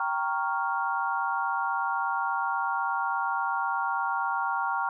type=chord; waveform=sine; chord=G half-diminished seventh; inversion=none; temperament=equal; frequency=784 / 932.3 / 1108.7 / 1396.9 Hz; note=G5 / Bb5 / Db6 / F6; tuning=0 / 0 / 0 / 0 cents; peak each=-32 / -30 / -32 / -31 dBFS; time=0-4.89 s; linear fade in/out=2 ms; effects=none